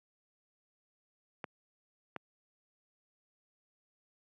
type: clicks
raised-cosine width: 0.5 ms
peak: -23 dBFS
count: 2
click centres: 1.442 / 2.163 s
effects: high-pass 150 Hz 12 dB/octave